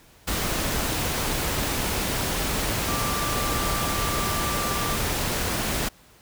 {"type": "tone in noise", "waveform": "sine", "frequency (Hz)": 1177, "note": "D6", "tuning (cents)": 3, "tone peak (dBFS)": -30, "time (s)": [2.88, 4.96], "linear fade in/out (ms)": 10, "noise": "pink", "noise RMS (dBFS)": -26, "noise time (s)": [0.27, 5.89], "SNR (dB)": -7, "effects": ["pink hiss -54 dBFS RMS until 6.21 s"]}